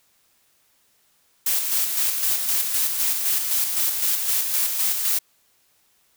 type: noise with tremolo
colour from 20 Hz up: blue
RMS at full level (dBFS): -21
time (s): 1.46-5.19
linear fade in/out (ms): 5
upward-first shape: square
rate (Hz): 3.9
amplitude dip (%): 40
effects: white hiss -63 dBFS RMS until 6.16 s